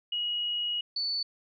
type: tone pair in turn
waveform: sine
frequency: 2900 / 4479 Hz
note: F#7 / C#8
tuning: -35 / +17 cents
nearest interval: minor sixth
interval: 752 cents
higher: second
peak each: -28 dBFS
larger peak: neither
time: 0.12-0.81 / 0.96-1.23 s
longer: first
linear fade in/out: 5 ms
effects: none